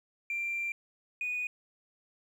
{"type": "tone pair in turn", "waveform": "triangle", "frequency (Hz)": [2366, 2472], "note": ["D7", "D#7"], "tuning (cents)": [12, -12], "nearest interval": "minor second", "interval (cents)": 76, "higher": "second", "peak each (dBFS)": -28, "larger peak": "neither", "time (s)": [[0.3, 0.72], [1.21, 1.47]], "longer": "first", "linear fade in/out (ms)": 2, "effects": ["tanh soft clip ceiling -28 dBFS"]}